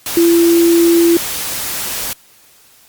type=tone in noise; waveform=sine; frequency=338.7 Hz; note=E4; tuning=47 cents sharp; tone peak=-7 dBFS; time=0.17-1.17 s; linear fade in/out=2 ms; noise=white; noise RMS=-21 dBFS; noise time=0.06-2.13 s; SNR=+11 dB; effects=white hiss -47 dBFS RMS until 2.88 s + Opus 48 kbps